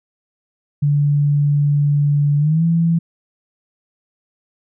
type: tone with pitch glide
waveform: sine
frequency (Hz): 145 to 166.56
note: D3 to E3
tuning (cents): -22 to +18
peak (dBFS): -12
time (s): 0.82-2.99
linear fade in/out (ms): 10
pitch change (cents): +240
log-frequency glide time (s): 2.38-2.64
effects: none